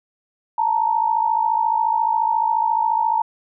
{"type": "tone pair together", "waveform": "sine", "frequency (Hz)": [878, 932.3], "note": ["A5", "A#5"], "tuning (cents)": [-4, 0], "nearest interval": "minor second", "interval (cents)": 104, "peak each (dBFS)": [-19, -19], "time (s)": [0.58, 3.22], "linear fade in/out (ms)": 5, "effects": []}